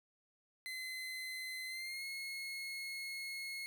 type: tone with pitch glide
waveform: 30% pulse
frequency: 2046 to 2168 Hz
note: C7 to C#7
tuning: -39 to -39 cents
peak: -39 dBFS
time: 0.66-3.66 s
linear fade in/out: 0 ms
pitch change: +100 cents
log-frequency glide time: 1.67-2.04 s
effects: none